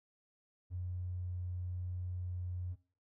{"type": "tone", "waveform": "triangle", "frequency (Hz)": 89.9, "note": "F#2", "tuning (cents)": -49, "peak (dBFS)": -33, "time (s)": [0.7, 2.76], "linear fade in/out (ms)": 50, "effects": ["noise-tail reverb RT60 0.4 s tail -18 dB re dry", "tanh soft clip ceiling -35 dBFS"]}